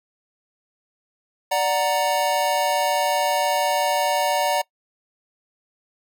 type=chord; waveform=square; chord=D augmented; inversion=none; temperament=equal; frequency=587.3 / 740 / 932.3 Hz; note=D5 / F#5 / A#5; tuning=0 / 0 / 0 cents; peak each=-24 dBFS; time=1.51-4.62 s; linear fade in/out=10 ms; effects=noise-tail reverb RT60 0.1 s tail -22 dB re dry